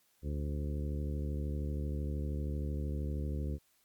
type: harmonic tone with a mistuned harmonic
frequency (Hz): 72.9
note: D2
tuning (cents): -12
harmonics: 1 / 2 / 3 / 4 / 5 / 6 / 7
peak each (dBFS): -34 / -40 / -44 / -46 / -48 / -50 / -51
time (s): 0.22-3.59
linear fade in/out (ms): 50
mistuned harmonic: 7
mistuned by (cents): +30
effects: white hiss -71 dBFS RMS until 3.84 s + MP3 96 kbps